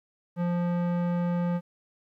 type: tone with low-pass filter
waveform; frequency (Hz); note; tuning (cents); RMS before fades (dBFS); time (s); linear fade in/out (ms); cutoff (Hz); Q
square; 174.61; F3; 0; -27; 0.36-1.61; 50; 1300; 0.64
effects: 11-bit